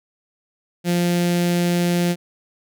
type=tone with notch filter; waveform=sawtooth; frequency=174.61 Hz; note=F3; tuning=in tune; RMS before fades=-19 dBFS; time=0.84-2.16 s; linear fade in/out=50 ms; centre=1100 Hz; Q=1.1; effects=none